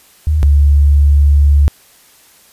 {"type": "tone pair in turn", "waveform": "sine", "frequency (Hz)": [76.5, 71.88], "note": ["D#2", "D2"], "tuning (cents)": [-29, -37], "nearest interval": "minor second", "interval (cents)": 108, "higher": "first", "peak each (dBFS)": [-9, -5], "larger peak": "second", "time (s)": [[0.27, 0.43], [0.43, 1.68]], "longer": "second", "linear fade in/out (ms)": 0, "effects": ["white hiss -46 dBFS RMS until 2.52 s", "resampled to 32000 Hz"]}